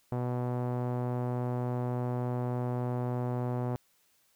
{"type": "tone with low-pass filter", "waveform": "sawtooth", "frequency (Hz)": 123.47, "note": "B2", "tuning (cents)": 0, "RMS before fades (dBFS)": -32, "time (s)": [0.12, 3.76], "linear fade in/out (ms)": 0, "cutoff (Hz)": 840, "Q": 1.3, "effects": ["white hiss -69 dBFS RMS until 4.35 s"]}